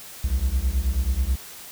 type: beating tone pair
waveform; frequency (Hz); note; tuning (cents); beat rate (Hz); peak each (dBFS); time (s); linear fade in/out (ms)
triangle; 60 / 69.3; B1 / C#2; -49 / 0; 9.3; -21; 0.24-1.36; 5
effects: white hiss -41 dBFS RMS until 1.71 s